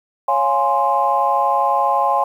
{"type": "chord", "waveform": "sine", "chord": "Db major seventh", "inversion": "none", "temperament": "equal", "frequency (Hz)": [554.4, 698.5, 830.6, 1046.5], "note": ["Db5", "F5", "Ab5", "C6"], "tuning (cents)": [0, 0, 0, 0], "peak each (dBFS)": [-22, -21, -17, -18], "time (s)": [0.28, 2.24], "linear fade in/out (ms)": 5, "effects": ["tanh soft clip ceiling -3 dBFS", "8-bit"]}